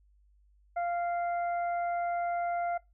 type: harmonic tone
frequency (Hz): 695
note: F5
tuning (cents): -9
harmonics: 1 / 2 / 3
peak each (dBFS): -29 / -41 / -46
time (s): 0.76-2.78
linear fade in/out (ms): 10
effects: noise-tail reverb RT60 0.2 s tail -21 dB re dry + added 50 Hz sine -61 dBFS peak until 2.93 s